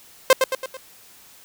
sawtooth tone with echo, 523.3 Hz, C5, in tune, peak -5 dBFS, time 0.3-0.33 s, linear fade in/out 2 ms, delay 110 ms, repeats 4, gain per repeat -6 dB, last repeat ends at 0.77 s, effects white hiss -49 dBFS RMS until 1.44 s

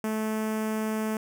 sawtooth tone with notch filter, 217.7 Hz, A3, 18 cents flat, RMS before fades -29 dBFS, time 0.04-1.17 s, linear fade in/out 2 ms, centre 4000 Hz, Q 0.97, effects none

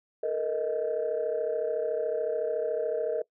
sine tone cluster, 443.5 / 477.3 / 627 Hz, A4 / A#4 / D#5, +14 / +41 / +13 cents, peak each -30 dBFS, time 0.23-3.22 s, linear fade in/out 5 ms, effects noise-tail reverb RT60 0.1 s tail -22 dB re dry + tanh soft clip ceiling -20 dBFS

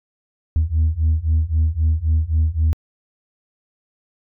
sine beating tone pair, 77.3 / 81.1 Hz, D#2 / E2, -11 / -28 cents, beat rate 3.8 Hz, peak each -17 / -16 dBFS, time 0.56-2.73 s, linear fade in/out 0 ms, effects tanh soft clip ceiling -11 dBFS

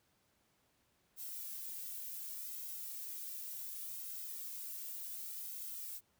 violet noise with flanger, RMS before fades -45 dBFS, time 1.16-6.01 s, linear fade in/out 50 ms, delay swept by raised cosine 1.7 to 2.37 ms, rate 0.68 Hz, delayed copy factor -0.65, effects pink hiss -75 dBFS RMS until 6.19 s + high-pass 60 Hz 12 dB/octave

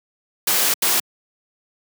white noise bursts at uneven times, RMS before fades -18 dBFS, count 2, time 0.47-0.74 / 0.82-1 s, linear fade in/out 5 ms, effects high-pass 200 Hz 12 dB/octave

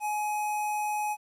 square tone with notch filter, 842 Hz, G#5, 24 cents sharp, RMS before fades -30 dBFS, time 0-1.17 s, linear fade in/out 50 ms, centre 4300 Hz, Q 1.6, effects resampled to 32000 Hz + 11-bit

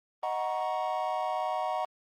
triangle chord, D# minor seventh, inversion none, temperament equal with one note detuned, 622.3 / 740 / 943.2 / 1108.7 Hz, D#5 / F#5 / A#5 / C#6, 0 / 0 / +20 / 0 cents, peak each -33 / -30 / -33 / -36 dBFS, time 0.23-1.85 s, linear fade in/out 2 ms, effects Opus 24 kbps

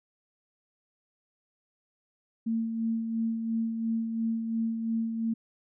sine tone with tremolo, 226.4 Hz, A3, 50 cents sharp, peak -25 dBFS, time 2.46-5.34 s, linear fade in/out 10 ms, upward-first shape sine, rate 2.9 Hz, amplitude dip 45%, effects none

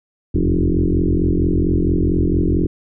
sine tone with frequency modulation, 130 Hz, C3, 11 cents flat, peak -13 dBFS, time 0.34-2.67 s, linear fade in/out 10 ms, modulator 44.4 Hz, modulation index 5.4, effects none

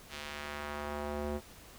square tone with band-pass filter sweep, 73.5 Hz, D2, 2 cents sharp, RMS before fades -39 dBFS, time 0.09-1.41 s, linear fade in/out 50 ms, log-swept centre 3600 to 410 Hz, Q 0.89, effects pink hiss -54 dBFS RMS until 1.78 s

